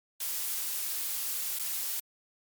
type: noise with dropouts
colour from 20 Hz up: blue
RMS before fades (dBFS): -33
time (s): 0.2-2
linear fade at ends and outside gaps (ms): 5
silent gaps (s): 1.59-1.594
effects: MP3 96 kbps